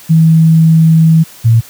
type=tone pair in turn; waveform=sine; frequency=161.5 / 114.56 Hz; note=E3 / A#2; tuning=-35 / -30 cents; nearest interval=tritone; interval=595 cents; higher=first; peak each=-3 dBFS; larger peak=neither; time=0.09-1.24 / 1.44-1.61 s; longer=first; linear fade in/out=20 ms; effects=white hiss -36 dBFS RMS until 1.69 s + high-pass 60 Hz 12 dB/octave